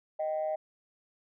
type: tone pair together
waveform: sine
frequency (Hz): 622.3 / 777.4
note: D#5 / G5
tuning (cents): 0 / -15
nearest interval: major third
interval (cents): 385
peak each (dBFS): -29 / -35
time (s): 0.19-0.56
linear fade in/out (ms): 10
effects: tanh soft clip ceiling -24 dBFS